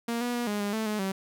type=tone with pitch steps; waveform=sawtooth; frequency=233.7 / 242.7 / 240.4 / 207 / 203.6 / 220.2 / 212.1 / 192.3 Hz; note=A#3 / B3 / B3 / G#3 / G#3 / A3 / G#3 / G3; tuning=+5 / -30 / -46 / -5 / -34 / +2 / +37 / -33 cents; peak=-24 dBFS; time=0.08-1.12 s; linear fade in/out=5 ms; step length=130 ms; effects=none